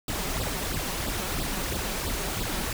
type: noise with flanger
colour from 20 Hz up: pink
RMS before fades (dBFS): -30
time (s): 0.08-2.73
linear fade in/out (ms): 2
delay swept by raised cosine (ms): 0.23 to 5.43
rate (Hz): 3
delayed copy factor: +0.8
effects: none